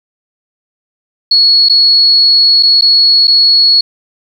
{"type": "tone with dropouts", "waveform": "sine", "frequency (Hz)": 4358, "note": "C#8", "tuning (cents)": -30, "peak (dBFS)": -4, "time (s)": [1.31, 3.81], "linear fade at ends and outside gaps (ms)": 5, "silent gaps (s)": [[1.687, 1.696], [2.627, 2.631], [2.811, 2.821], [3.272, 3.278]], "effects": ["7-bit"]}